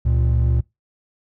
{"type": "tone pair together", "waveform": "triangle", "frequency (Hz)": [69.3, 116.54], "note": ["C#2", "A#2"], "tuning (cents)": [0, 0], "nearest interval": "major sixth", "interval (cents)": 900, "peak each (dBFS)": [-14, -16], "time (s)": [0.05, 0.61], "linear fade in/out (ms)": 10, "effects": ["noise-tail reverb RT60 0.2 s tail -24 dB re dry", "tanh soft clip ceiling -8 dBFS"]}